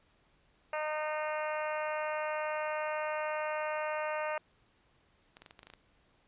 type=harmonic tone; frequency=306.3 Hz; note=D#4; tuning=27 cents flat; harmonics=2 / 3 / 4 / 5 / 6 / 7 / 8 / 9; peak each=-35 / -39 / -41 / -43 / -45 / -46 / -47 / -48 dBFS; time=0.73-4.38 s; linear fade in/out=2 ms
type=clicks; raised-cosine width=0.2 ms; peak=-32 dBFS; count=9; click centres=5.369 / 5.42 / 5.462 / 5.509 / 5.592 / 5.631 / 5.67 / 5.701 / 5.737 s
effects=pink hiss -69 dBFS RMS until 6.27 s + resampled to 8000 Hz